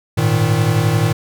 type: chord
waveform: square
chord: Ab suspended second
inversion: none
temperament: equal with one note detuned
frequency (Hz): 103.83 / 115.27 / 155.56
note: Ab2 / Bb2 / Eb3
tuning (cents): 0 / -19 / 0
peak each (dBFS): -20 / -17 / -18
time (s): 0.17-1.13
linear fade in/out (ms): 10
effects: none